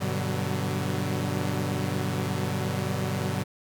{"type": "chord", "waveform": "sawtooth", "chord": "G major seventh", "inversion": "none", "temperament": "equal with one note detuned", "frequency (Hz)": [98, 123.47, 146.83, 187.58], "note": ["G2", "B2", "D3", "F#3"], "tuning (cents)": [0, 0, 0, 24], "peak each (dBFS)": -28, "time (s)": [0, 3.44], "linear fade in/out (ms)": 20, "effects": []}